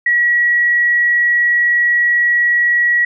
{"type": "tone", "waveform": "sine", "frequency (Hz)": 1921, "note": "B6", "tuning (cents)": -48, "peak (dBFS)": -10, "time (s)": [0.06, 3.05], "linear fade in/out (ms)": 5, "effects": []}